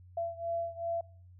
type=beating tone pair; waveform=sine; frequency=674 / 676.6 Hz; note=E5 / E5; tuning=+38 / +45 cents; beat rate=2.6 Hz; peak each=-35 / -37 dBFS; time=0.17-1.01 s; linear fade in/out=5 ms; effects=noise-tail reverb RT60 0.5 s tail -24 dB re dry + added 90 Hz sine -52 dBFS peak until 1.39 s